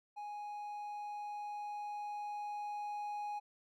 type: tone with level ramp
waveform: triangle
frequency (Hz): 830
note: G#5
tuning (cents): -1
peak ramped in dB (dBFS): -40 to -36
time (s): 0.16-3.4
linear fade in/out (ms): 20
effects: none